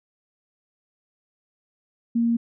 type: tone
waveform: sine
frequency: 233.1 Hz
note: A#3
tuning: in tune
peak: -18 dBFS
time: 2.15-2.37 s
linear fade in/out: 10 ms
effects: none